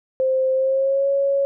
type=tone with pitch glide; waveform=sine; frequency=523.3 to 554.4 Hz; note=C5 to C#5; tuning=0 to 0 cents; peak=-16 dBFS; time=0.2-1.45 s; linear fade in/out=0 ms; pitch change=+100 cents; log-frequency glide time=0.53-1.08 s; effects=none